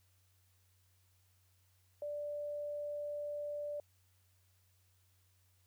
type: tone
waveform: sine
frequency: 587 Hz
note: D5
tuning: 1 cent flat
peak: -38 dBFS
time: 2.02-3.8 s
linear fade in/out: 2 ms
effects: added 92 Hz sine -70 dBFS peak until 5.66 s + white hiss -75 dBFS RMS until 5.66 s